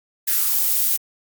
violet noise with high-pass filter sweep, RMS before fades -19 dBFS, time 0.27-0.97 s, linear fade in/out 10 ms, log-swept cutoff 1800 to 300 Hz, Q 3.8, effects Opus 48 kbps

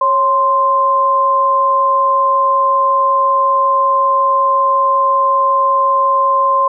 sine tone pair together, 550 / 1044.6 Hz, C#5 / C6, -14 / -3 cents, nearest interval major seventh, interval 1111 cents, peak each -18 / -10 dBFS, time 0.01-6.68 s, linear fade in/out 5 ms, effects none

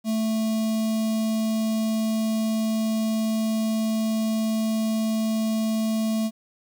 square tone with notch filter, 220.4 Hz, A3, 3 cents sharp, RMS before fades -24 dBFS, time 0.04-6.31 s, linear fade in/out 50 ms, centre 1600 Hz, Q 0.6, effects 10-bit

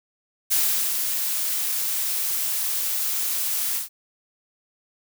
blue noise with ADSR envelope, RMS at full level -20 dBFS, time 0.5-3.89 s, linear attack 22 ms, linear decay 410 ms, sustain -5 dB, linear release 130 ms, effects none

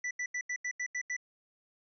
square tone bursts, 1975.5 Hz, B6, in tune, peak -33 dBFS, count 8, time 0.04-1.166 s, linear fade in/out 5 ms, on 69 ms, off 82 ms, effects resampled to 16000 Hz

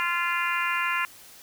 harmonic tone, 346.2 Hz, F4, 15 cents flat, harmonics 3 / 4 / 5 / 6 / 7 / 8, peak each -29 / -30 / -31 / -32 / -32 / -33 dBFS, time 0-1.05 s, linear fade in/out 0 ms, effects white hiss -49 dBFS RMS until 1.42 s

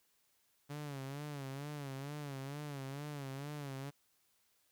sawtooth tone with vibrato, 141.4 Hz, C#3, 35 cents sharp, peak -38 dBFS, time 0.69-3.91 s, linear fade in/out 20 ms, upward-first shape sine, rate 2.2 Hz, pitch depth 94 cents each way, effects white hiss -75 dBFS RMS until 4.71 s

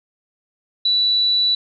sine tone, 3951 Hz, B7, in tune, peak -14 dBFS, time 0.85-1.55 s, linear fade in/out 5 ms, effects none

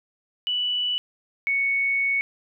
sine tone pair in turn, 2962 / 2219 Hz, F#7 / C#7, +1 / +1 cents, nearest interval perfect fourth, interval 500 cents, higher first, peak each -22 / -20 dBFS, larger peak second, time 0.47-0.98 / 1.47-2.21 s, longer second, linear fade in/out 0 ms, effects none

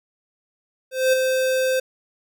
square tone with ADSR envelope, 519 Hz, C5, 14 cents flat, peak -14 dBFS, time 0.91-1.8 s, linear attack 220 ms, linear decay 10 ms, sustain -5 dB, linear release 7 ms, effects none

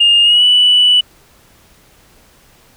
sine tone with pitch glide, 2827 to 2964 Hz, F7 to F#7, +20 to +2 cents, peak -5 dBFS, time 0-1.01 s, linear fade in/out 10 ms, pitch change +82 cents, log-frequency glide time 0.23-0.44 s, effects tanh soft clip ceiling -2 dBFS + pink hiss -48 dBFS RMS until 2.76 s

